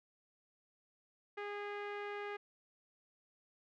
sawtooth tone with low-pass filter, 410 Hz, G#4, 22 cents flat, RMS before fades -43 dBFS, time 1.37-2.37 s, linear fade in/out 10 ms, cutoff 2100 Hz, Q 2, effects none

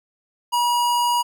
square tone, 962 Hz, B5, 46 cents flat, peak -18 dBFS, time 0.52-1.23 s, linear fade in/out 20 ms, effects none

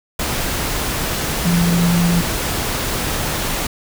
sine tone in noise, 172.3 Hz, F3, 23 cents flat, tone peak -13 dBFS, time 1.45-2.21 s, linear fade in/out 5 ms, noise pink, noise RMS -21 dBFS, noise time 0.19-3.67 s, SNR +5 dB, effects none

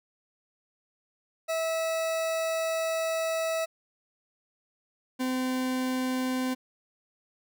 40% pulse tone pair in turn, 650 / 256.7 Hz, E5 / C4, -24 / -33 cents, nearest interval octave + major third, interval 1609 cents, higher first, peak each -26 dBFS, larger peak neither, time 1.48-3.66 / 5.19-6.55 s, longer first, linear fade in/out 20 ms, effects none

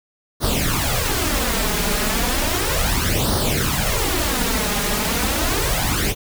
pink noise with flanger, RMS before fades -20 dBFS, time 0.4-6.15 s, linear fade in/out 50 ms, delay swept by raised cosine 0.2 to 4.9 ms, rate 0.34 Hz, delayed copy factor +0.7, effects none

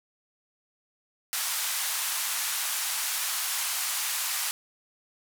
white band-pass noise, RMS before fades -30 dBFS, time 1.33-4.51 s, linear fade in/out 0 ms, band 830 to 14000 Hz, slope 24 dB/octave, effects none

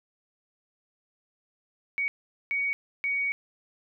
sine tone bursts at uneven times, 2245 Hz, C#7, 21 cents sharp, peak -25 dBFS, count 3, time 1.98-2.08 / 2.51-2.73 / 3.04-3.32 s, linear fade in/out 0 ms, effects none

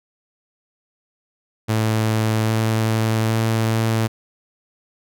sawtooth tone with pitch steps, 110 / 111.09 / 112.18 Hz, A2 / A2 / A2, 0 / +17 / +34 cents, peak -13 dBFS, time 1.68-4.08 s, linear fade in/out 20 ms, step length 800 ms, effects none

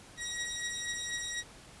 15% pulse beating tone pair, 1900 / 1904.1 Hz, A#6 / A#6, +33 / +36 cents, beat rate 4.1 Hz, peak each -35 / -30 dBFS, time 0.17-1.44 s, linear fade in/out 50 ms, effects pink hiss -53 dBFS RMS until 1.8 s + resampled to 24000 Hz

